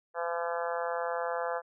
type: harmonic tone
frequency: 170 Hz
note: F3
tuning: 46 cents flat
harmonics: 3 / 4 / 5 / 6 / 7 / 8 / 9 / 10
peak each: -34 / -36 / -38 / -40 / -41 / -42 / -43 / -44 dBFS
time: 0.14-1.62 s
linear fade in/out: 50 ms
effects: none